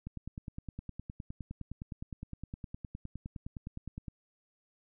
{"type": "click train", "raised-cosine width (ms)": 5, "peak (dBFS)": -28, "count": 40, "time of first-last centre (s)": [0.07, 4.082], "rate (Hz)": 9.72, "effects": []}